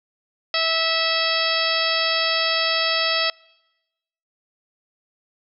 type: harmonic tone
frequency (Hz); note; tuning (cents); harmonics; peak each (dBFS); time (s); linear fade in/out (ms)
653; E5; -17; 1 / 2 / 3 / 4 / 5 / 6 / 7 / 8; -27 / -27 / -27 / -27 / -27 / -27 / -27 / -27; 0.54-3.3; 2
effects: noise-tail reverb RT60 1.0 s tail -25 dB re dry